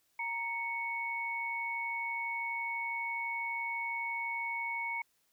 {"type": "tone pair together", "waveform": "sine", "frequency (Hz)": [932.3, 2217], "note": ["A#5", "C#7"], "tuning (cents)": [0, 0], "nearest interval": "octave + minor third", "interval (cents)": 1500, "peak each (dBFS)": [-38, -35], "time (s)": [0.19, 5.02], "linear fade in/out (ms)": 5, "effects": ["white hiss -74 dBFS RMS until 5.32 s"]}